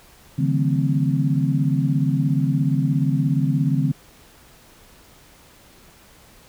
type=tone cluster; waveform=sine; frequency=142 / 159 / 188.1 / 224.9 / 261.8 Hz; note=C#3 / D#3 / F#3 / A3 / C4; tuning=+42 / +38 / +29 / +38 / +1 cents; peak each=-20 / -22 / -29 / -29 / -24 dBFS; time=0.38-3.92 s; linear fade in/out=10 ms; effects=pink hiss -50 dBFS RMS until 6.48 s